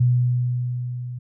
sine tone with level ramp, 123.47 Hz, B2, in tune, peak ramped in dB -13 to -29 dBFS, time 0-1.19 s, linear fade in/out 10 ms, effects none

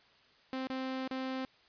sawtooth tone with dropouts, 261.6 Hz, C4, in tune, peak -31 dBFS, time 0.53-1.45 s, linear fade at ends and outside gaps 1 ms, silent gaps 0.671-0.7 / 1.076-1.11 s, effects white hiss -64 dBFS RMS until 1.68 s + resampled to 11025 Hz

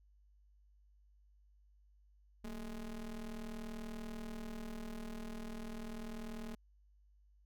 square ring-modulated tone, 103.83 Hz, G#2, in tune, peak -40 dBFS, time 2.44-6.55 s, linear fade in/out 5 ms, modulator 124 Hz, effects added 50 Hz sine -64 dBFS peak until 7.45 s

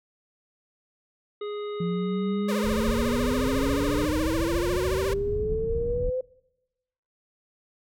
harmonic tone, 415.3 Hz, G#4, in tune, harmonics 1 / 3 / 5 / 7 / 9, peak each -30 / -41 / -50 / -55 / -47 dBFS, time 1.41-4.06 s, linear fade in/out 5 ms
sine exponential sweep, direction up, 171.6 to 517 Hz, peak -25 dBFS, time 1.8-6.21 s, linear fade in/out 5 ms
sawtooth tone with vibrato, 521 Hz, C5, 7 cents flat, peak -25 dBFS, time 2.48-5.14 s, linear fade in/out 10 ms, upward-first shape triangle, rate 14 Hz, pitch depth 270 cents each way
pink low-pass noise, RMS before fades -31 dBFS, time 2.64-6.1 s, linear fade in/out 5 ms, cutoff 140 Hz, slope 12 dB/octave
effects noise-tail reverb RT60 1.0 s tail -25 dB re dry

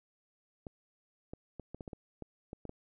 clicks, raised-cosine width 2 ms, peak -29 dBFS, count 11, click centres 0.668 / 1.335 / 1.597 / 1.746 / 1.808 / 1.878 / 1.932 / 2.223 / 2.531 / 2.653 / 2.694 s, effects none

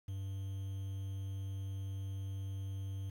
triangle tone with quantisation, 97 Hz, G2, 18 cents flat, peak -36 dBFS, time 0.08-3.1 s, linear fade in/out 5 ms, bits 10, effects none

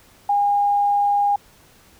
sine tone, 813 Hz, G#5, 37 cents flat, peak -15 dBFS, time 0.29-1.36 s, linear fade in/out 5 ms, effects pink hiss -52 dBFS RMS until 1.99 s

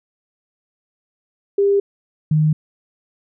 sine tone pair in turn, 400 / 154.13 Hz, G4 / D#3, +35 / -16 cents, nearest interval octave + perfect fourth, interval 1651 cents, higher first, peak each -12 dBFS, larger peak neither, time 1.58-1.8 / 2.31-2.53 s, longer neither, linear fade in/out 5 ms, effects none

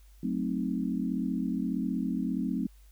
sine chord, F# diminished seventh, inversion none, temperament equal, 185 / 220 / 261.6 / 311.1 Hz, F#3 / A3 / C4 / Eb4, 0 / 0 / 0 / 0 cents, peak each -33 / -33 / -32 / -37 dBFS, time 0.23-2.67 s, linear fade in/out 5 ms, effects added 50 Hz sine -52 dBFS peak until 2.91 s + white hiss -66 dBFS RMS until 2.91 s

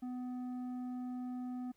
sine tone with tanh clipping, 250 Hz, B3, 21 cents sharp, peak -40 dBFS, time 0.02-1.72 s, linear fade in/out 10 ms, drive 8 dB, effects pink hiss -75 dBFS RMS until 1.76 s

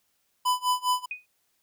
square tone with tremolo, 999 Hz, B5, 20 cents sharp, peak -21 dBFS, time 0.45-1.06 s, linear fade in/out 10 ms, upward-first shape sine, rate 4.9 Hz, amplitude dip 95%
sine tone with exponential decay, 2489 Hz, D#7, in tune, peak -27 dBFS, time 1.11-1.26 s, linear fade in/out 2 ms, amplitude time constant 31 ms
effects white hiss -72 dBFS RMS until 1.62 s

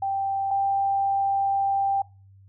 sine tone pair in turn, 784 / 788.5 Hz, G5 / G5, 0 / +10 cents, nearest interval unison, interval 10 cents, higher second, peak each -23 / -20 dBFS, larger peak second, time 0.02-0.51 / 0.51-2.02 s, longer second, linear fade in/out 5 ms, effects noise-tail reverb RT60 0.3 s tail -21 dB re dry + added 97 Hz sine -49 dBFS peak until 2.48 s

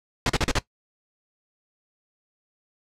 pink noise bursts, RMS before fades -21 dBFS, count 5, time 0.26-0.587 s, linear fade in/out 2 ms, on 35 ms, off 38 ms, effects noise-tail reverb RT60 0.1 s tail -18 dB re dry + low-pass 6000 Hz 12 dB/octave

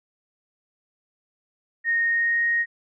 sine tone with pitch glide, 1854 to 1869.1 Hz, A#6 to A#6, -10 to +4 cents, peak -19 dBFS, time 1.84-2.66 s, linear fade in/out 50 ms, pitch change +14 cents, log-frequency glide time 2.07-2.45 s, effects none

